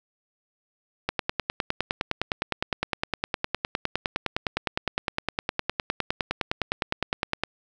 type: click train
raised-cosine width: 0.3 ms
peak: -8 dBFS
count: 63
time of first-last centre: 1.09-7.436 s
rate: 9.77 Hz
effects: none